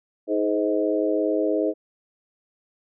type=harmonic tone with a mistuned harmonic; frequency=105.2 Hz; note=G#2; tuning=23 cents sharp; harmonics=3 / 4 / 5 / 6; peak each=-24 / -25 / -26 / -27 dBFS; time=0.27-1.74 s; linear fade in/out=50 ms; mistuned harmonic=5; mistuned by=-27 cents; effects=none